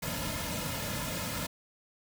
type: noise with comb filter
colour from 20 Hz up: pink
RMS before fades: -35 dBFS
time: 0.02-1.47 s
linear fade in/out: 10 ms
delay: 2.6 ms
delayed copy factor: -0.85
effects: none